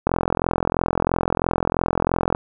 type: click train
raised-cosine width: 1 ms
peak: -4 dBFS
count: 99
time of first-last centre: 0.07-2.349 s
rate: 43 Hz
effects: none